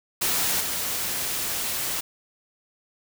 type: noise with level steps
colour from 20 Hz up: white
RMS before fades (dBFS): -24 / -28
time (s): 0.21-2.01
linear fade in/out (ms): 10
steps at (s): 0.6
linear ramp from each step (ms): 10
effects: none